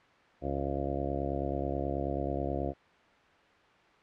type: harmonic tone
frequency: 69.3 Hz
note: C#2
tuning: in tune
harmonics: 1 / 2 / 3 / 4 / 5 / 6 / 7 / 8 / 9 / 10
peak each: -37 / -39 / -45 / -38 / -38 / -44 / -41 / -39 / -41 / -39 dBFS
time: 0.41-2.74 s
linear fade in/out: 50 ms
effects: white hiss -60 dBFS RMS until 4.02 s + low-pass 2000 Hz 12 dB/octave